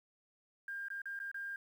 sine tone with dropouts, 1602 Hz, G6, 37 cents sharp, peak -39 dBFS, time 0.68-1.56 s, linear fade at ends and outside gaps 2 ms, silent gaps 0.884-0.902 / 1.018-1.056 / 1.191-1.2 / 1.315-1.344 s, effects 11-bit

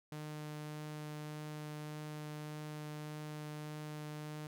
sawtooth tone with vibrato, 151.4 Hz, D#3, 47 cents flat, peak -39 dBFS, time 0.12-4.47 s, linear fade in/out 2 ms, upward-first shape triangle, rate 1.7 Hz, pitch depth 8 cents each way, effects none

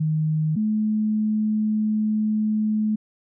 sine tone pair in turn, 155.56 / 214.7 Hz, D#3 / A3, 0 / -42 cents, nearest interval tritone, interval 558 cents, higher second, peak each -19 dBFS, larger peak neither, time 0-0.56 / 0.56-2.96 s, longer second, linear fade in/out 10 ms, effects none

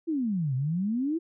sine exponential two-way sweep, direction down then up, 343 to 125.1 to 343 Hz, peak -25 dBFS, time 0.07-1.19 s, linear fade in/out 20 ms, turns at 0.55 s, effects none

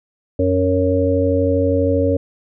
harmonic tone with a mistuned harmonic, 92.5 Hz, F#2, in tune, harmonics 1 / 3 / 5 / 6, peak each -19 / -19 / -19 / -19 dBFS, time 0.39-2.17 s, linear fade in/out 5 ms, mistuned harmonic 1, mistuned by -39 cents, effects none

